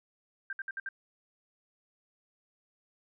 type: tone bursts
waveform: sine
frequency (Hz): 1574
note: G6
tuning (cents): +7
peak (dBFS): -34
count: 5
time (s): 0.5-0.889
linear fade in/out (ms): 2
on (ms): 29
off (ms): 61
effects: none